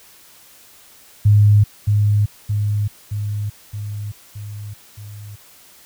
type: tone with echo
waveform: sine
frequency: 103.9 Hz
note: G#2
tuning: 1 cent sharp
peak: -8 dBFS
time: 1.25-1.64 s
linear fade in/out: 10 ms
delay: 620 ms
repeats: 6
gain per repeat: -4 dB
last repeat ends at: 5.36 s
effects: white hiss -47 dBFS RMS until 5.85 s